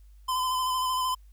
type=tone with vibrato; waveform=square; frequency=1021 Hz; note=C6; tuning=43 cents flat; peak=-26 dBFS; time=0.28-1.15 s; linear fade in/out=10 ms; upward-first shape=square; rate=13 Hz; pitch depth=19 cents each way; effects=added 50 Hz sine -49 dBFS peak until 1.32 s + white hiss -71 dBFS RMS until 1.32 s